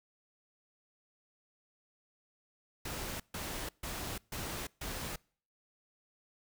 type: noise bursts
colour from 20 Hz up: pink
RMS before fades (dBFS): -40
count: 5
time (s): 2.85-5.16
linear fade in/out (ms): 5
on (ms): 350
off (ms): 140
effects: noise-tail reverb RT60 0.5 s tail -26 dB re dry